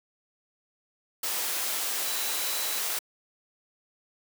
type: tone in noise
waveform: sine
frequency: 3951 Hz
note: B7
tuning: in tune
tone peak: -38 dBFS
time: 2.06-2.79 s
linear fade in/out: 5 ms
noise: white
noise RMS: -30 dBFS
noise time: 1.23-2.99 s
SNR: -11 dB
effects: high-pass 400 Hz 12 dB/octave